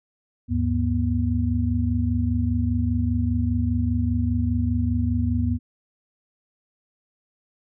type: tone cluster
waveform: sine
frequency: 77 / 102 / 242.2 Hz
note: D#2 / G#2 / B3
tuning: -17 / -31 / -34 cents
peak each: -24 dBFS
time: 0.48-5.59 s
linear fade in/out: 50 ms
effects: none